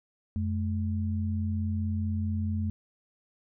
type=tone pair together; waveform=sine; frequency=90.4 / 215 Hz; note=F#2 / A3; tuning=-40 / -40 cents; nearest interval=octave + minor third; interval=1500 cents; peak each=-28 / -32 dBFS; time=0.36-2.7 s; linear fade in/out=0 ms; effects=none